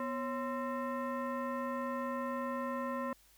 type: tone with frequency modulation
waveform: sine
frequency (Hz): 245.8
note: B3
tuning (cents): -8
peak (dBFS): -34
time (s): 0-3.13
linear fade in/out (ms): 2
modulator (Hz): 793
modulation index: 1.4
effects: added 50 Hz sine -69 dBFS peak until 3.37 s + white hiss -65 dBFS RMS until 3.37 s